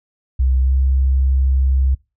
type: tone with pitch glide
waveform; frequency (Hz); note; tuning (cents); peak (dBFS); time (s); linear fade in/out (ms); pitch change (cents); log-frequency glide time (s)
sine; 64.7 to 66.25; C2 to C2; -19 to +22; -12; 0.39-1.95; 10; +41; 0.63-0.72
effects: noise-tail reverb RT60 0.3 s tail -25 dB re dry